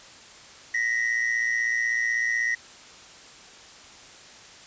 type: tone pair together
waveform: triangle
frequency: 1871 / 1987.1 Hz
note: A#6 / B6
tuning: +6 / +10 cents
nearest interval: minor second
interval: 104 cents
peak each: -23 / -25 dBFS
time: 0.74-2.55 s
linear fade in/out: 5 ms
effects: white hiss -47 dBFS RMS until 4.66 s + resampled to 16000 Hz